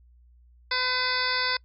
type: harmonic tone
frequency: 506 Hz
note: B4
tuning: 42 cents sharp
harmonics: 1 / 2 / 3 / 4 / 5 / 7 / 8 / 9 / 10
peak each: -38 / -32 / -30 / -31 / -37 / -34 / -36 / -31 / -32 dBFS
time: 0.71-1.57 s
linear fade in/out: 5 ms
effects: noise-tail reverb RT60 0.1 s tail -26 dB re dry + added 60 Hz sine -53 dBFS peak until 1.64 s